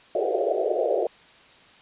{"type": "band-pass noise", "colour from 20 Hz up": "pink", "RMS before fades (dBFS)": -24, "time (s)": [0.15, 1.07], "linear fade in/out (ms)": 2, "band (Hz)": [360, 720], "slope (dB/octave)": 96, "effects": ["white hiss -52 dBFS RMS until 1.81 s", "resampled to 8000 Hz"]}